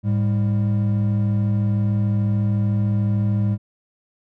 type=tone pair together; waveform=triangle; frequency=107.3 / 201 Hz; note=A2 / G3; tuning=-43 / +44 cents; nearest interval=major seventh; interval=1087 cents; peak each=-16 / -21 dBFS; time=0.03-3.58 s; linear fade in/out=50 ms; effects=none